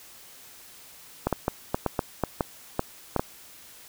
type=clicks; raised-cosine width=1 ms; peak=-9 dBFS; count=11; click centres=1.27 / 1.327 / 1.481 / 1.745 / 1.863 / 1.992 / 2.237 / 2.408 / 2.794 / 3.163 / 3.195 s; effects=white hiss -49 dBFS RMS until 3.88 s